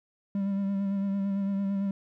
triangle tone with vibrato, 197.4 Hz, G3, 12 cents sharp, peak -24 dBFS, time 0.35-1.91 s, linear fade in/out 2 ms, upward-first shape sine, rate 8.9 Hz, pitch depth 27 cents each way, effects none

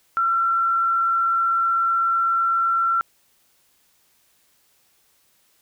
sine tone with frequency modulation, 1356 Hz, E6, 49 cents sharp, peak -17 dBFS, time 0.17-3.01 s, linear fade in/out 0 ms, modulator 59.7 Hz, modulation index 0.28, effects white hiss -62 dBFS RMS until 5.61 s

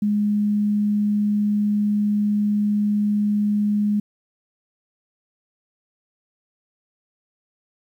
sine tone, 207.7 Hz, G#3, in tune, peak -17 dBFS, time 0.02-4 s, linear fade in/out 5 ms, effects 9-bit

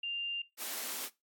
sine tone, 2794 Hz, F7, in tune, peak -34 dBFS, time 0.03-0.42 s, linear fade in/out 5 ms
white high-pass noise, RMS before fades -39 dBFS, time 0.57-1.1 s, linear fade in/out 50 ms, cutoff 220 Hz, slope 96 dB/octave
effects noise-tail reverb RT60 0.2 s tail -18 dB re dry + AAC 64 kbps

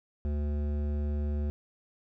sine tone with hard clipping, 73.42 Hz, D2, in tune, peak -30 dBFS, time 0.25-1.5 s, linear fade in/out 0 ms, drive 13 dB, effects none

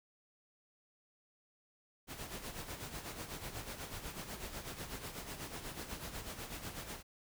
pink noise with tremolo, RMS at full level -43 dBFS, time 2.07-7.03 s, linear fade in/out 50 ms, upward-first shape sine, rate 8.1 Hz, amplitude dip 60%, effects none

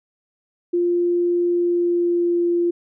sine tone with pitch glide, 349.2 to 345.8 Hz, F4 to F4, 0 to -17 cents, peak -16 dBFS, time 0.73-2.71 s, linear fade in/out 10 ms, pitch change -17 cents, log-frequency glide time 1.5-2.45 s, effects none

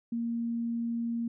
sine tone, 233.1 Hz, A#3, in tune, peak -29 dBFS, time 0.12-1.28 s, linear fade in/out 5 ms, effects none

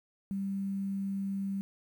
sine tone with quantisation, 196 Hz, G3, in tune, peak -31 dBFS, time 0.31-1.61 s, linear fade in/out 0 ms, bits 10, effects none

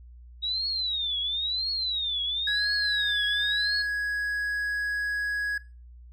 sine tone with vibrato, 3800 Hz, A#7, 33 cents sharp, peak -26 dBFS, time 0.42-3.83 s, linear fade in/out 20 ms, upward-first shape triangle, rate 0.97 Hz, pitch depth 240 cents each way
triangle tone, 1666 Hz, G#6, 5 cents sharp, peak -24 dBFS, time 2.47-5.58 s, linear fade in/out 5 ms
effects noise-tail reverb RT60 0.3 s tail -17 dB re dry + added 60 Hz sine -45 dBFS peak until 6.12 s

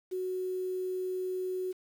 sine tone with quantisation, 370 Hz, F#4, in tune, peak -31 dBFS, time 0.11-1.73 s, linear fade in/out 20 ms, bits 9, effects none

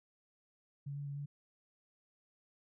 sine tone with pitch steps, 141.3 / 143.2 / 141.4 / 143.6 Hz, C#3 / D3 / C#3 / D3, +34 / -43 / +35 / -39 cents, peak -39 dBFS, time 0.86-1.26 s, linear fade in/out 10 ms, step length 100 ms, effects none

